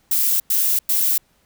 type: noise bursts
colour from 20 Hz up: violet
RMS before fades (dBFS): -18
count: 3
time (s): 0.11-1.18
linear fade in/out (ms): 5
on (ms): 290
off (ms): 100
effects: pink hiss -61 dBFS RMS until 1.45 s